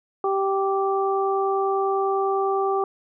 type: harmonic tone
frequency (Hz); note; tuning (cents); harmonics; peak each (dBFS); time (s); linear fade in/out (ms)
390; G4; -9; 1 / 2 / 3; -22 / -25 / -27; 0.24-2.84; 2
effects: none